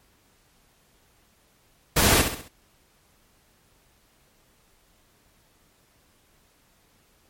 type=noise with echo; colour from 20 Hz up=pink; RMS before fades=-19 dBFS; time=1.96-2.22 s; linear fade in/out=10 ms; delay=66 ms; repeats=4; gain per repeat=-7 dB; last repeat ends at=2.484 s; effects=pink hiss -62 dBFS RMS until 7.29 s + MP3 64 kbps